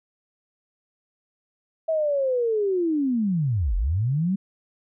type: linear two-way sweep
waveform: sine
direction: down then up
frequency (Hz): 653 to 40.54 to 199.7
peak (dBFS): -20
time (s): 1.88-4.36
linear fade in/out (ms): 10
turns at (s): 3.76
effects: none